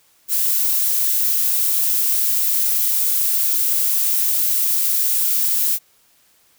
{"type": "noise", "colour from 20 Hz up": "violet", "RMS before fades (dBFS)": -18, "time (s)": [0.28, 5.79], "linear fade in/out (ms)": 50, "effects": ["white hiss -57 dBFS RMS until 6.58 s"]}